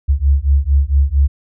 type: beating tone pair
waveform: sine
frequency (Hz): 67.7 / 72.1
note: C#2 / D2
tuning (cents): -40 / -31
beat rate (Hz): 4.4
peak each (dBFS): -13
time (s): 0.08-1.28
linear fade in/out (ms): 20
effects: none